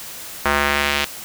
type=tone with band-pass filter sweep; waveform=square; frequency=71.8 Hz; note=D2; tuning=39 cents flat; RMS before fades=-19 dBFS; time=0.45-1.05 s; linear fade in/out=5 ms; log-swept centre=1400 to 3000 Hz; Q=1.3; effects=white hiss -34 dBFS RMS until 1.24 s